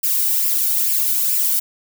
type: noise with flanger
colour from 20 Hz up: violet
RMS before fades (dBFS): -18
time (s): 0.03-1.6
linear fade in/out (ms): 10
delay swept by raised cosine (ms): 0.39 to 1.37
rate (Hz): 2.3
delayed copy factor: +0.55
effects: none